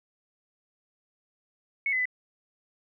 sine tone with pitch steps, 2204 / 2024 / 2001 Hz, C#7 / B6 / B6, -11 / +42 / +22 cents, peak -24 dBFS, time 1.86-2.055 s, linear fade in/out 2 ms, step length 65 ms, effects none

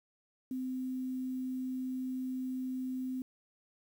sine tone with quantisation, 257.1 Hz, C4, 30 cents flat, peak -34 dBFS, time 0.51-3.22 s, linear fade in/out 2 ms, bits 10, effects none

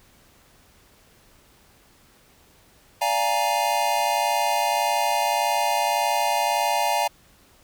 square chord, Bb dominant seventh, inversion first, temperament equal, 587.3 / 698.5 / 830.6 / 932.3 Hz, D5 / F5 / Ab5 / Bb5, 0 / 0 / 0 / 0 cents, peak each -30 / -27 / -25 / -26 dBFS, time 3.01-7.08 s, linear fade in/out 10 ms, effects pink hiss -56 dBFS RMS until 7.63 s

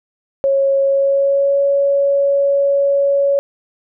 sine tone with pitch glide, 548 to 559.5 Hz, C#5 to C#5, -20 to +16 cents, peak -11 dBFS, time 0.44-3.39 s, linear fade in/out 0 ms, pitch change +36 cents, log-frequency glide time 0.81-1.6 s, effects none

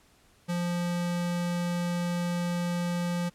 square tone, 174.61 Hz, F3, in tune, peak -28 dBFS, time 0.48-3.3 s, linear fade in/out 20 ms, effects pink hiss -62 dBFS RMS until 3.34 s + low-pass 12000 Hz 12 dB/octave

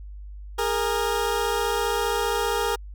20% pulse tone pair together, 409.9 / 465 Hz, G#4 / A#4, -23 / -4 cents, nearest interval major second, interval 219 cents, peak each -21 / -20 dBFS, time 0.58-2.76 s, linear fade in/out 10 ms, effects added 50 Hz sine -36 dBFS peak until 2.94 s

